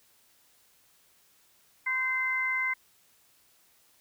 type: harmonic tone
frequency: 517 Hz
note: C5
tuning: 21 cents flat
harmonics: 2 / 3 / 4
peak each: -36 / -36 / -27 dBFS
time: 1.86-2.74 s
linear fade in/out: 10 ms
effects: white hiss -64 dBFS RMS until 4 s

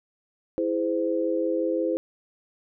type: chord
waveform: sine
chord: E augmented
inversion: none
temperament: equal with one note detuned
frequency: 329.6 / 415.3 / 516 Hz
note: E4 / G#4 / B#4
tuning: 0 / 0 / -24 cents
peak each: -26 / -30 / -26 dBFS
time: 0.58-1.97 s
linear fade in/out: 0 ms
effects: none

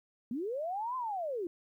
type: linear two-way sweep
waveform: sine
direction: up then down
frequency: 218.6 to 1046.5 to 322.5 Hz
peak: -33 dBFS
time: 0.31-1.47 s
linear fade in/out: 2 ms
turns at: 0.96 s
effects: 12-bit

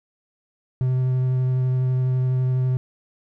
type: tone with vibrato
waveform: triangle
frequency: 128.3 Hz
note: C3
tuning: 34 cents flat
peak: -16 dBFS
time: 0.81-2.77 s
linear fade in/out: 0 ms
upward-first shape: triangle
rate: 12 Hz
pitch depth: 12 cents each way
effects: none

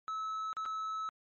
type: tone with dropouts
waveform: triangle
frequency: 1299 Hz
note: E6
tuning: 26 cents flat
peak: -33 dBFS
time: 0.08-1.09 s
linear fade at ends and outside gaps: 0 ms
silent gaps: 0.53-0.568 / 0.654-0.66 s
effects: MP3 32 kbps

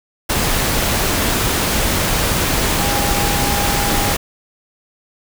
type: tone in noise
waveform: sine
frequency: 813 Hz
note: G#5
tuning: 37 cents flat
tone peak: -23 dBFS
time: 2.78-4.13 s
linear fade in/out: 10 ms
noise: pink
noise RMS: -17 dBFS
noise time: 0.29-4.17 s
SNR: -9 dB
effects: none

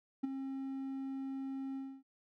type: tone with ADSR envelope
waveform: triangle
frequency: 268.8 Hz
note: C4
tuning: 47 cents sharp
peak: -27 dBFS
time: 0.23-2.03 s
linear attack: 12 ms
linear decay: 14 ms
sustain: -9 dB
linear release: 270 ms
effects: none

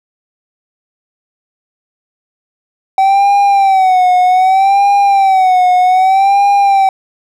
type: tone with vibrato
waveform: triangle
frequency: 765 Hz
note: G5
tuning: 42 cents flat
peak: -4 dBFS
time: 2.98-6.89 s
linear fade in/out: 2 ms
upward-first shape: sine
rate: 0.64 Hz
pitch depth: 89 cents each way
effects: none

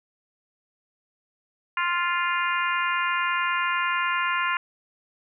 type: harmonic tone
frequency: 349.2 Hz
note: F4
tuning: in tune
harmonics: 3 / 4 / 5 / 6 / 7 / 8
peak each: -26 / -28 / -30 / -32 / -33 / -34 dBFS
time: 1.77-4.57 s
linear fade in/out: 2 ms
effects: none

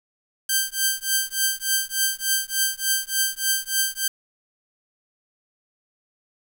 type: tone with tremolo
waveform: 5% pulse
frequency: 1568 Hz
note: G6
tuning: in tune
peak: -6 dBFS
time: 0.49-4.08 s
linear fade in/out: 5 ms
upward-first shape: triangle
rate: 3.4 Hz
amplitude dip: 100%
effects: 7-bit

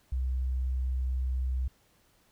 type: tone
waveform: sine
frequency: 64 Hz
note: C2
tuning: 38 cents flat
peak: -27 dBFS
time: 0.12-1.68 s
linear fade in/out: 5 ms
effects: pink hiss -66 dBFS RMS until 2.31 s

